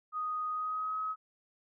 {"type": "tone with pitch glide", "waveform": "sine", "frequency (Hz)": [1244.5, 1275.1], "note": ["D#6", "D#6"], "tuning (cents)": [0, 42], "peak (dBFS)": -32, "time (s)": [0.12, 1.16], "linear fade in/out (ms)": 50, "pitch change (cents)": 42, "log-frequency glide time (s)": [0.51, 0.98], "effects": []}